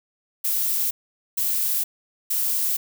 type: noise bursts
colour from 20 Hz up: violet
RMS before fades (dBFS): -23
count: 3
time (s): 0.44-2.77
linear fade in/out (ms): 10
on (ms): 470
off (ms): 460
effects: none